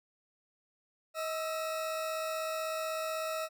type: tone pair together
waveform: 40% pulse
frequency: 634 / 1324.1 Hz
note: D#5 / E6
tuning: +32 / +7 cents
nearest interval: octave + minor second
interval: 1275 cents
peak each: -34 / -38 dBFS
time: 1.14-3.49 s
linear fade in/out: 50 ms
effects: none